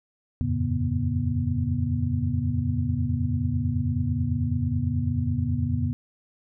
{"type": "tone cluster", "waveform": "sine", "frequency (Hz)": [84.7, 93.9, 113.6, 138.9, 242.9], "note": ["E2", "F#2", "A#2", "C#3", "B3"], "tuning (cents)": [48, 26, -44, 4, -29], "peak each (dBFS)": -29, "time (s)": [0.41, 5.93], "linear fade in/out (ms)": 0, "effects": []}